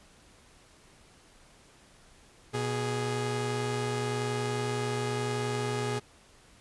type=tone pair together; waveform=sawtooth; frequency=121.66 / 415.3 Hz; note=B2 / G#4; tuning=-26 / 0 cents; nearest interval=octave + major sixth; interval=2126 cents; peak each=-28 dBFS; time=2.53-6 s; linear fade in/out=20 ms; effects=pink hiss -58 dBFS RMS until 6.6 s + resampled to 24000 Hz